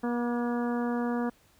harmonic tone with a mistuned harmonic, 240 Hz, B3, 49 cents flat, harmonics 1 / 2 / 3 / 4 / 5 / 6 / 7, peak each -28 / -34 / -38 / -40 / -42 / -44 / -45 dBFS, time 0.03-1.3 s, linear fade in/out 10 ms, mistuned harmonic 5, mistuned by -24 cents, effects pink hiss -63 dBFS RMS until 1.59 s

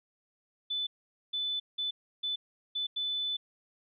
sine tone bursts at uneven times, 3500 Hz, A7, 10 cents flat, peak -30 dBFS, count 6, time 0.7-0.87 / 1.33-1.6 / 1.78-1.91 / 2.23-2.36 / 2.75-2.87 / 2.96-3.37 s, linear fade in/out 10 ms, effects none

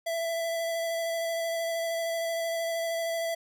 square tone with vibrato, 665 Hz, E5, 15 cents sharp, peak -29 dBFS, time 0.06-3.35 s, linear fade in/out 10 ms, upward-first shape square, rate 13 Hz, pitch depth 10 cents each way, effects none

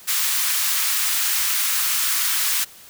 white high-pass noise, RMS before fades -21 dBFS, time 0.07-2.65 s, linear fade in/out 20 ms, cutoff 1100 Hz, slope 24 dB/octave, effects white hiss -45 dBFS RMS until 2.89 s

